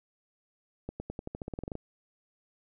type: accelerating click train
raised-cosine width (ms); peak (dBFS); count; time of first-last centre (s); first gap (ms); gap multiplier
2; -23; 14; 0.89-1.754; 110; 0.91
effects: none